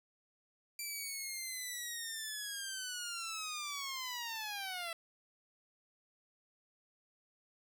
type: linear sweep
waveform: 10% pulse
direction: down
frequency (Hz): 2349 to 659.3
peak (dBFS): -31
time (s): 0.79-4.93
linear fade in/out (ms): 2
effects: none